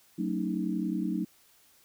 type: tone cluster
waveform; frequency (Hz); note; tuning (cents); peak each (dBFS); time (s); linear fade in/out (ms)
sine; 186.3 / 225.2 / 283.5 / 314.3; F#3 / A3 / C#4 / D#4; +12 / +40 / +39 / +18; -32 / -34 / -36 / -33; 0.18-1.25; 10
effects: white hiss -62 dBFS RMS until 1.84 s